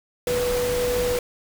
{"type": "tone in noise", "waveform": "sine", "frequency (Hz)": 491.1, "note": "B4", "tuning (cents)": -10, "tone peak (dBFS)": -21, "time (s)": [0.27, 1.19], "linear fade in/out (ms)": 2, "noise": "pink", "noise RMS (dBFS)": -29, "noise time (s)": [0.27, 1.19], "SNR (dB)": 5, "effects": []}